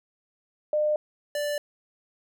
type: tone pair in turn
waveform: sine / square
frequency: 604 / 586.5 Hz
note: D5 / D5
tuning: +48 / -2 cents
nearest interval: minor second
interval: 50 cents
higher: first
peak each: -21 / -27 dBFS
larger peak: first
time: 0.73-0.96 / 1.35-1.58 s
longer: neither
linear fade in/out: 2 ms
effects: none